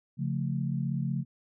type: chord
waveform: sine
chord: Db augmented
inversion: none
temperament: equal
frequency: 138.59 / 174.61 / 220 Hz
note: Db3 / F3 / A3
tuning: 0 / 0 / 0 cents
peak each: -30 / -33 / -35 dBFS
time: 0.17-1.25 s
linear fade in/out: 50 ms
effects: none